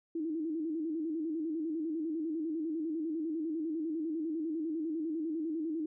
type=tone with vibrato; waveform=sine; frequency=317.9 Hz; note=D#4; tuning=37 cents sharp; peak=-32 dBFS; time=0.15-5.86 s; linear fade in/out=5 ms; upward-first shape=square; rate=10 Hz; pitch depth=73 cents each way; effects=none